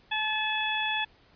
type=harmonic tone with a mistuned harmonic; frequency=864 Hz; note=A5; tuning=32 cents flat; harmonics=1 / 2 / 3 / 4; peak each=-32 / -32 / -32 / -32 dBFS; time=0.11-1.05 s; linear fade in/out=10 ms; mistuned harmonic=4; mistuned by=-28 cents; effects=pink hiss -60 dBFS RMS until 1.35 s + resampled to 11025 Hz